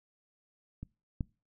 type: clicks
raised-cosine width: 5 ms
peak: -28 / -20 dBFS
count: 2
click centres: 0.83 / 1.208 s
effects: noise-tail reverb RT60 0.3 s tail -24 dB re dry